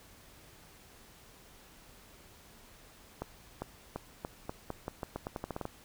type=accelerating click train; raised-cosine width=1 ms; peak=-22 dBFS; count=16; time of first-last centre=3.22-5.654 s; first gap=400 ms; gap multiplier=0.85; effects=pink hiss -57 dBFS RMS until 5.84 s